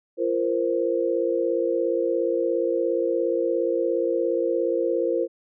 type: chord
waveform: sine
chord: F suspended fourth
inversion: none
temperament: equal with one note detuned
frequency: 343.2 / 466.2 / 523.3 Hz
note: F4 / Bb4 / C5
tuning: -30 / 0 / 0 cents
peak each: -25 dBFS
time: 0.17-5.28 s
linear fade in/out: 50 ms
effects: none